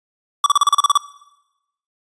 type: tone bursts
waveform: square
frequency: 1151 Hz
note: D6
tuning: 35 cents flat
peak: -10 dBFS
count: 10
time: 0.44-0.975 s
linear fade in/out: 2 ms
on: 22 ms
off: 35 ms
effects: noise-tail reverb RT60 0.9 s tail -19 dB re dry + resampled to 22050 Hz